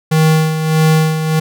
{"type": "tone with tremolo", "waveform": "square", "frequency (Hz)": 157.7, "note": "D#3", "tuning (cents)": 24, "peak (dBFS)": -8, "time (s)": [0.11, 1.4], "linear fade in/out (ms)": 10, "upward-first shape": "sine", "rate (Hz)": 1.6, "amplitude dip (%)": 60, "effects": []}